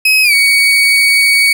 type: tone with pitch glide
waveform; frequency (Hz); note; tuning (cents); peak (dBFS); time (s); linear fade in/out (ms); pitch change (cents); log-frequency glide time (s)
35% pulse; 2550 to 2246; D#7 to C#7; +42 to +22; -5; 0.05-1.53; 5; -220; 0.23-0.33
effects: none